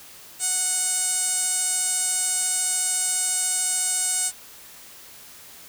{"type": "tone with band-pass filter", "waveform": "sawtooth", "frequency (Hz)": 737, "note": "F#5", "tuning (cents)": -7, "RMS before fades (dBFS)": -24, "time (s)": [0.39, 4.32], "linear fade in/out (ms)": 50, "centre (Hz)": 8300, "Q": 5.2, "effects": ["white hiss -45 dBFS RMS until 5.68 s"]}